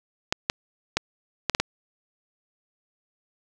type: clicks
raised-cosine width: 0.2 ms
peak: -4 dBFS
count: 6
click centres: 0.325 / 0.499 / 0.97 / 1.497 / 1.549 / 1.6 s
effects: none